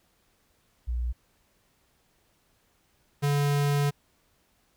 sine / square tone pair in turn, 60.1 / 143.6 Hz, B1 / D3, -46 / -39 cents, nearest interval octave + minor third, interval 1507 cents, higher second, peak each -26 / -23 dBFS, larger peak second, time 0.87-1.13 / 3.22-3.91 s, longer second, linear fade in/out 20 ms, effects pink hiss -68 dBFS RMS until 4.76 s

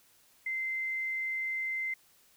sine tone, 2076 Hz, C7, 14 cents flat, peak -31 dBFS, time 0.46-1.94 s, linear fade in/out 5 ms, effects white hiss -64 dBFS RMS until 2.36 s

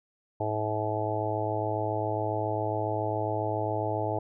harmonic tone, 107.3 Hz, A2, 43 cents flat, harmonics 1 / 3 / 4 / 5 / 6 / 7 / 8, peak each -33 / -36 / -35 / -37 / -33 / -37 / -34 dBFS, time 0.4-4.19 s, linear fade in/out 5 ms, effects none

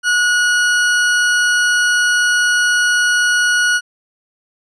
40% pulse tone, 1457 Hz, F#6, 27 cents flat, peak -11 dBFS, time 0.03-3.81 s, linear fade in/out 50 ms, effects resampled to 22050 Hz

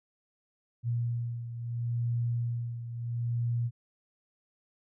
sine beating tone pair, 118.4 / 119.14 Hz, A#2 / A#2, +27 / +38 cents, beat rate 0.74 Hz, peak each -30 / -36 dBFS, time 0.83-3.71 s, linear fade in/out 50 ms, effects none

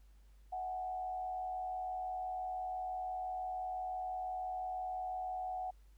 sine tone with frequency modulation, 742 Hz, F#5, 5 cents sharp, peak -37 dBFS, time 0.52-5.71 s, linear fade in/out 10 ms, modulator 85.9 Hz, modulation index 0.47, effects added 50 Hz sine -58 dBFS peak until 5.97 s + pink hiss -75 dBFS RMS until 5.97 s

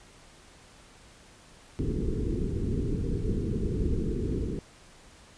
pink low-pass noise, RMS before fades -29 dBFS, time 1.79-4.59 s, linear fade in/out 0 ms, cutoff 460 Hz, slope 96 dB/octave, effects pink hiss -54 dBFS RMS until 5.37 s + resampled to 22050 Hz

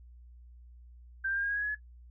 sine tone with pitch steps, 1570 / 1588.2 / 1606.7 / 1625.4 / 1644.3 / 1663.4 / 1682.7 / 1702.2 Hz, G6 / G6 / G6 / G#6 / G#6 / G#6 / G#6 / G#6, +2 / +22 / +42 / -38 / -18 / +2 / +22 / +42 cents, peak -29 dBFS, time 1.24-1.752 s, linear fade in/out 10 ms, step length 64 ms, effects noise-tail reverb RT60 0.1 s tail -18 dB re dry + added 60 Hz sine -50 dBFS peak until 2.1 s

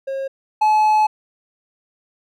triangle tone pair in turn, 540 / 857.2 Hz, C#5 / A5, -45 / -45 cents, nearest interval minor sixth, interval 800 cents, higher second, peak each -20 / -10 dBFS, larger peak second, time 0.07-0.28 / 0.61-1.07 s, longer second, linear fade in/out 10 ms, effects none

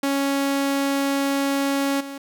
sawtooth tone with level steps, 277.2 Hz, C#4, in tune, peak -16 / -28 dBFS, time 0.03-2.18 s, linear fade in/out 5 ms, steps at 2 s, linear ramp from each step 10 ms, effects none

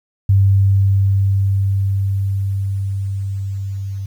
sine tone with level ramp, 98 Hz, G2, in tune, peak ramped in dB -8 to -22 dBFS, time 0.29-4.06 s, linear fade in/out 5 ms, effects 8-bit

